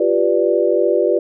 sine chord, G dominant seventh, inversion third, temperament equal, 349.2 / 392 / 493.9 / 587.3 Hz, F4 / G4 / B4 / D5, 0 / 0 / 0 / 0 cents, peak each -18 dBFS, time 0-1.19 s, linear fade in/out 5 ms, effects none

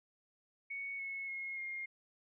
sine tone with pitch steps, 2223 / 2191 / 2160 / 2129 Hz, C#7 / C#7 / C#7 / C7, +4 / -21 / -45 / +30 cents, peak -39 dBFS, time 0.7-1.86 s, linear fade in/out 10 ms, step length 290 ms, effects none

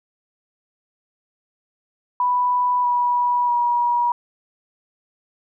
sine tone with pitch steps, 987.8 / 974.2 / 960.8 Hz, B5 / B5 / B5, 0 / -24 / -48 cents, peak -16 dBFS, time 2.2-4.12 s, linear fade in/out 2 ms, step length 640 ms, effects none

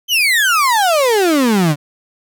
35% pulse exponential sweep, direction down, 3136 to 140 Hz, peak -9 dBFS, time 0.08-1.76 s, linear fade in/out 50 ms, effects none

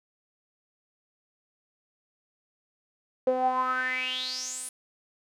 sawtooth tone with band-pass filter sweep, 255.4 Hz, C4, 42 cents flat, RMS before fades -29 dBFS, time 3.27-4.69 s, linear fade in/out 2 ms, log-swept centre 520 to 10000 Hz, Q 9.2, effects none

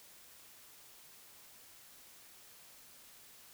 silence, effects white hiss -58 dBFS RMS until 3.53 s

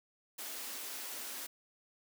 white high-pass noise, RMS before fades -43 dBFS, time 0.38-1.47 s, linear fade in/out 10 ms, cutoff 220 Hz, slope 96 dB/octave, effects none

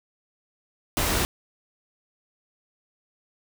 pink noise, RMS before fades -24 dBFS, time 0.97-1.25 s, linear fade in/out 0 ms, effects none

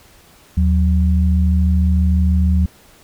sine tone pair together, 77.11 / 183.4 Hz, D#2 / F#3, -15 / -15 cents, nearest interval octave + minor third, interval 1500 cents, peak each -12 / -18 dBFS, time 0.57-2.66 s, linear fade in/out 5 ms, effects pink hiss -48 dBFS RMS until 3.03 s

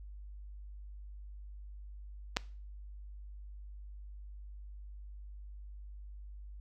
clicks, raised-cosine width 0.2 ms, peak -24 / -11 dBFS, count 2, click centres 2.365 / 2.369 s, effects noise-tail reverb RT60 0.4 s tail -21 dB re dry + added 50 Hz sine -45 dBFS peak until 6.6 s

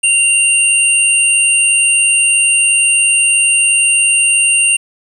sine tone pair together, 2771 / 8797 Hz, F7 / C#9, -14 / -14 cents, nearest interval octave + minor sixth, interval 2000 cents, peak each -11 dBFS, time 0.03-4.77 s, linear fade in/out 10 ms, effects 7-bit

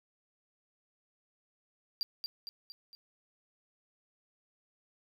triangle tone with echo, 4736 Hz, D8, 14 cents sharp, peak -29 dBFS, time 2.01-2.03 s, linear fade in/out 0 ms, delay 230 ms, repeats 4, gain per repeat -5 dB, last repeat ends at 2.95 s, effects none

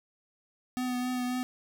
square tone with vibrato, 250 Hz, B3, 21 cents sharp, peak -30 dBFS, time 0.77-1.43 s, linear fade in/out 0 ms, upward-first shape triangle, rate 3.7 Hz, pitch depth 22 cents each way, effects none

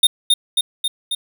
square tone with echo, 3647 Hz, A#7, 39 cents flat, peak -8 dBFS, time 0.03-0.07 s, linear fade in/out 5 ms, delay 270 ms, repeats 4, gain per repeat -3 dB, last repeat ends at 1.15 s, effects none

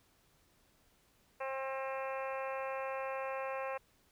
harmonic tone, 266.8 Hz, C4, 34 cents sharp, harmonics 2 / 3 / 4 / 5 / 6 / 7 / 8 / 9 / 10, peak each -39 / -44 / -43 / -50 / -50 / -51 / -55 / -51 / -51 dBFS, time 1.4-3.78 s, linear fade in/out 10 ms, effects pink hiss -70 dBFS RMS until 4.11 s

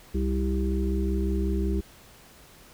harmonic tone, 65.41 Hz, C2, in tune, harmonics 1 / 3 / 5 / 6, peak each -25 / -30 / -32 / -33 dBFS, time 0.14-1.81 s, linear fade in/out 10 ms, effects pink hiss -52 dBFS RMS until 2.73 s

